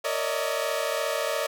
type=tone cluster; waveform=sawtooth; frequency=461.5 / 565 / 608 / 642 Hz; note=A#4 / C#5 / D#5 / E5; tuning=-17 / +33 / -40 / -46 cents; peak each=-30 / -26 / -27 / -28 dBFS; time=0.04-1.47 s; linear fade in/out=10 ms; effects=none